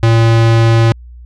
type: tone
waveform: square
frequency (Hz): 114.4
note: A#2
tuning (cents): -32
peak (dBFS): -7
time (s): 0.03-0.92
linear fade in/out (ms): 0
effects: added 60 Hz sine -31 dBFS peak until 1.25 s + low-pass 5000 Hz 12 dB/octave